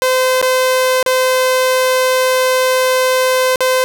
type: tone with dropouts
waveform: sawtooth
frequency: 514 Hz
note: C5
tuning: 31 cents flat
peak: -7 dBFS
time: 0.02-3.84 s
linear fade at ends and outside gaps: 0 ms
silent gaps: 0.415-0.426 / 1.028-1.062 / 3.558-3.606 s
effects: none